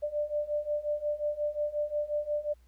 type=beating tone pair; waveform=sine; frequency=590 / 595.6 Hz; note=D5 / D5; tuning=+8 / +24 cents; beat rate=5.6 Hz; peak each=-33 / -31 dBFS; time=0.02-2.54 s; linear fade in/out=20 ms; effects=added 60 Hz sine -57 dBFS peak until 2.67 s + pink hiss -71 dBFS RMS until 2.67 s